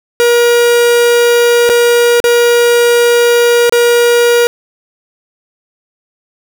45% pulse tone with dropouts, 476.5 Hz, A#4, 38 cents sharp, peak -6 dBFS, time 0.2-4.47 s, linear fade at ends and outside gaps 0 ms, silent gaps 1.692-1.698 / 2.202-2.241 / 3.695-3.724 s, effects none

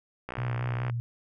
click train, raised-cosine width 0.5 ms, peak -20 dBFS, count 39, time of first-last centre 0.29-0.898 s, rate 62.5 Hz
sine tone with vibrato, 120 Hz, B2, 49 cents flat, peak -28 dBFS, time 0.38-1 s, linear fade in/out 0 ms, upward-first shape sine, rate 4.8 Hz, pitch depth 33 cents each way
effects none

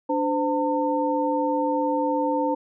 sine tone cluster, 293.4 / 514 / 903 Hz, D4 / C5 / A5, -2 / -31 / +45 cents, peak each -25 dBFS, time 0.09-2.55 s, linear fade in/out 10 ms, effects none

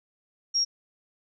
sine tone, 5588 Hz, F8, in tune, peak -21 dBFS, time 0.54-0.65 s, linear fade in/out 20 ms, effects none

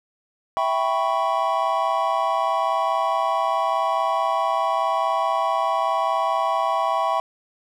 triangle chord, C# half-diminished seventh, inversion first, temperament equal, 659.3 / 784 / 987.8 / 1108.7 Hz, E5 / G5 / B5 / C#6, 0 / 0 / 0 / 0 cents, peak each -23 dBFS, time 0.57-7.2 s, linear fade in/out 0 ms, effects none

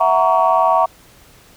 sine chord, F# dominant seventh, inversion third, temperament equal with one note detuned, 659.3 / 740 / 932.3 / 1124.2 Hz, E5 / F#5 / A#5 / C#6, 0 / 0 / 0 / +24 cents, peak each -16 dBFS, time 0-0.86 s, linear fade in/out 10 ms, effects tanh soft clip ceiling -2 dBFS + pink hiss -47 dBFS RMS until 1.56 s

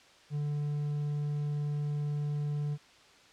triangle tone, 147 Hz, D3, 2 cents sharp, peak -28 dBFS, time 0.3-2.78 s, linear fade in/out 50 ms, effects white hiss -58 dBFS RMS until 3.32 s + low-pass 5000 Hz 12 dB/octave

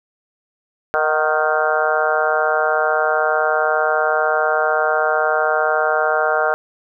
harmonic tone with a mistuned harmonic, 155.56 Hz, D#3, in tune, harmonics 3 / 4 / 5 / 6 / 7 / 8 / 9 / 10, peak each -23 / -20 / -21 / -29 / -27 / -26 / -21 / -25 dBFS, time 0.94-6.54 s, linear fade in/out 0 ms, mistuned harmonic 5, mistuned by -44 cents, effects none

